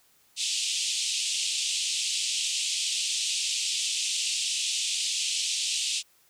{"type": "band-pass noise", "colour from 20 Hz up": "pink", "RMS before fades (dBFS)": -29, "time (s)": [0.36, 6.03], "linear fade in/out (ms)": 50, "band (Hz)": [2700, 8800], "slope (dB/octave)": 48, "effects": ["white hiss -63 dBFS RMS until 6.29 s"]}